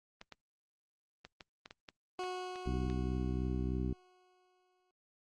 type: clicks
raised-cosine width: 0.2 ms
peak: -30 dBFS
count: 10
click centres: 0.214 / 0.323 / 1.25 / 1.408 / 1.659 / 1.709 / 1.888 / 2.237 / 2.558 / 2.9 s
type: tone with exponential decay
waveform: 20% pulse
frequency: 366.2 Hz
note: F#4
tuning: 18 cents flat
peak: -31 dBFS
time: 2.19-4.91 s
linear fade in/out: 1 ms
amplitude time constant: 590 ms
type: harmonic tone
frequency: 63.2 Hz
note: B1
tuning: 41 cents sharp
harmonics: 1 / 2 / 3 / 4 / 5 / 6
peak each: -36 / -39 / -41 / -42 / -43 / -44 dBFS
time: 2.66-3.93 s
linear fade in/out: 5 ms
effects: low-pass 6000 Hz 12 dB/octave + Opus 32 kbps